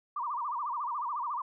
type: tone with vibrato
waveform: sine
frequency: 1063 Hz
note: C6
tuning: 27 cents sharp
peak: -31 dBFS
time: 0.16-1.42 s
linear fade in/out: 5 ms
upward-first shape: sine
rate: 14 Hz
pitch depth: 230 cents each way
effects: none